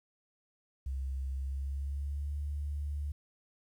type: tone with pitch glide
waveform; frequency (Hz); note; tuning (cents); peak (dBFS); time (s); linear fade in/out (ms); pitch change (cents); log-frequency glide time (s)
sine; 66.7 to 72.74; C2 to D2; +34 to -16; -33; 0.86-3.12; 5; +150; 1.32-2.36
effects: 11-bit